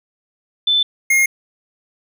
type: tone pair in turn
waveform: sine / square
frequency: 3522 / 2139 Hz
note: A7 / C7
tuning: +1 / +38 cents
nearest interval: major sixth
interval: 863 cents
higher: first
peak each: -12 dBFS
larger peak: neither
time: 0.67-0.83 / 1.1-1.26 s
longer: neither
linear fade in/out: 5 ms
effects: none